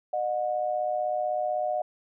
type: tone pair together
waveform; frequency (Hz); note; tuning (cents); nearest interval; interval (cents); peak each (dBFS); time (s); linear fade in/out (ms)
sine; 610.1 / 726; D#5 / F#5; -34 / -33; minor third; 301; -28; 0.13-1.82; 5
effects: none